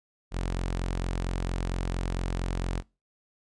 sawtooth tone, 44.38 Hz, F1, 29 cents sharp, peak -24 dBFS, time 0.31-2.83 s, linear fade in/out 50 ms, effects noise-tail reverb RT60 0.3 s tail -25 dB re dry + resampled to 22050 Hz

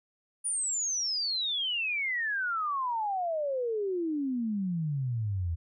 sine exponential sweep, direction down, 9720 to 80.1 Hz, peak -28 dBFS, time 0.44-5.56 s, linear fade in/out 20 ms, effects none

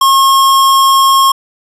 square tone, 1081 Hz, C#6, 44 cents flat, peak -6 dBFS, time 0.01-1.32 s, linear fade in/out 5 ms, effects resampled to 32000 Hz + 7-bit

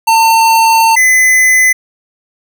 square tone pair in turn, 902 / 2025 Hz, A5 / B6, +43 / +43 cents, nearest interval octave + major second, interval 1400 cents, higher second, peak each -6 dBFS, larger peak neither, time 0.07-0.96 / 0.96-1.73 s, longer first, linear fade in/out 10 ms, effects none

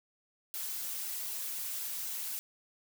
blue noise with flanger, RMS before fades -38 dBFS, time 0.54-2.39 s, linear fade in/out 0 ms, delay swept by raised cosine 1.6 to 3.9 ms, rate 3.9 Hz, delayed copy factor -0.7, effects none

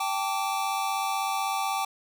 square chord, G suspended second, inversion none, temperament equal with one note detuned, 784 / 880 / 1160.5 Hz, G5 / A5 / D6, 0 / 0 / -21 cents, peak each -30 / -33 / -32 dBFS, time 0-1.85 s, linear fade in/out 5 ms, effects none

